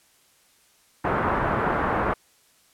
white low-pass noise, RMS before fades -24 dBFS, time 1.04-2.14 s, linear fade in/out 10 ms, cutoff 1400 Hz, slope 24 dB/octave, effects white hiss -60 dBFS RMS until 2.73 s + low-pass 12000 Hz 12 dB/octave

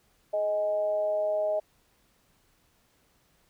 sine tone with amplitude modulation, 625 Hz, D#5, 8 cents sharp, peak -22 dBFS, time 0.33-1.6 s, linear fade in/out 10 ms, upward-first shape sine, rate 202 Hz, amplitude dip 55%, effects pink hiss -67 dBFS RMS until 3.49 s

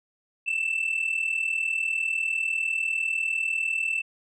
sine tone pair together, 2637 / 2677 Hz, E7 / E7, 0 / +26 cents, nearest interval unison, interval 26 cents, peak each -25 dBFS, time 0.46-4.02 s, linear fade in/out 20 ms, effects tanh soft clip ceiling -21 dBFS

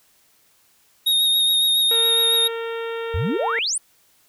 square tone with vibrato, 3729 Hz, A#7, in tune, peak -16 dBFS, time 1.06-2.48 s, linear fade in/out 10 ms, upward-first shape sine, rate 7.2 Hz, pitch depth 24 cents each way
harmonic tone, 458.8 Hz, A#4, 28 cents flat, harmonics 1 / 2 / 3 / 4 / 5 / 6 / 7 / 8, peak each -26 / -37 / -35 / -38 / -42 / -41 / -44 / -43 dBFS, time 1.91-3.59 s, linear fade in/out 2 ms
sine exponential sweep, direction up, 70 to 9956 Hz, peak -20 dBFS, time 3.14-3.78 s, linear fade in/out 5 ms
effects white hiss -59 dBFS RMS until 4.28 s

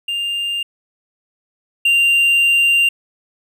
triangle tone pair in turn, 2800 / 2781 Hz, F7 / F7, +4 / -8 cents, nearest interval unison, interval 12 cents, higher first, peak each -17 / -9 dBFS, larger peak second, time 0.08-0.63 / 1.85-2.89 s, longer second, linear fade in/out 5 ms, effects none

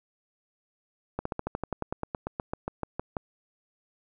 slowing click train, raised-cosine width 1 ms, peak -16 dBFS, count 19, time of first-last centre 1.19-3.168 s, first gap 64 ms, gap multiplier 1.06, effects none

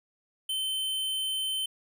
square tone, 3080 Hz, G7, 31 cents flat, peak -29 dBFS, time 0.49-1.66 s, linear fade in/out 5 ms, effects none

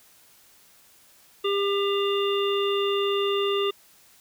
harmonic tone with a mistuned harmonic, 399.7 Hz, G4, 34 cents sharp, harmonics 1 / 3 / 5 / 7 / 9, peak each -23 / -30 / -41 / -31 / -33 dBFS, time 1.44-3.71 s, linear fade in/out 10 ms, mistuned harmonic 9, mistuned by -18 cents, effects white hiss -56 dBFS RMS until 4.2 s

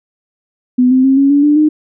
sine tone with pitch steps, 250.5 / 258.9 / 267.6 / 276.5 / 285.8 / 295.3 / 305.2 Hz, B3 / C4 / C4 / C#4 / D4 / D4 / D#4, +25 / -18 / +39 / -4 / -47 / +10 / -33 cents, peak -6 dBFS, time 0.78-1.69 s, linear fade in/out 10 ms, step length 130 ms, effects none

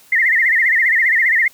sine tone with vibrato, 1950 Hz, B6, 23 cents flat, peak -11 dBFS, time 0.12-1.48 s, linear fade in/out 5 ms, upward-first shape sine, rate 15 Hz, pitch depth 150 cents each way, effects white hiss -48 dBFS RMS until 1.53 s

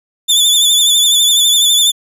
sawtooth tone with vibrato, 3503 Hz, A7, 8 cents flat, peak -5 dBFS, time 0.28-1.92 s, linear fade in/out 20 ms, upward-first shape sine, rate 12 Hz, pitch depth 55 cents each way, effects resampled to 32000 Hz

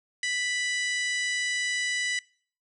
harmonic tone, 987.8 Hz, B5, in tune, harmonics 2 / 3 / 4 / 5 / 6 / 7 / 8 / 9, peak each -28 / -35 / -37 / -40 / -39 / -43 / -40 / -43 dBFS, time 0.23-2.19 s, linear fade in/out 2 ms, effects noise-tail reverb RT60 0.5 s tail -24 dB re dry

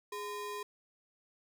square ring-modulated tone, 717 Hz, F5, 45 cents sharp, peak -36 dBFS, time 0.12-0.63 s, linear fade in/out 5 ms, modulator 302 Hz, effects none

